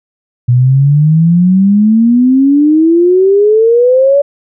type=exponential sweep; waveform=sine; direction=up; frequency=120.2 to 575 Hz; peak=-4 dBFS; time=0.48-4.22 s; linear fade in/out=10 ms; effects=none